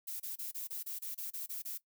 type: noise bursts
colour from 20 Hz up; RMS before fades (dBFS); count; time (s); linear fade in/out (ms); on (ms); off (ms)
violet; -41; 11; 0.07-1.78; 10; 130; 28
effects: noise-tail reverb RT60 0.1 s tail -18 dB re dry